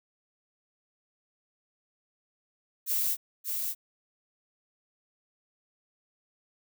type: noise with echo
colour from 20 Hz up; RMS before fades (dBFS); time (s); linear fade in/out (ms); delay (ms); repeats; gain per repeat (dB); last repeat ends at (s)
violet; -28; 2.86-3.17; 50; 580; 1; -4; 3.75
effects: none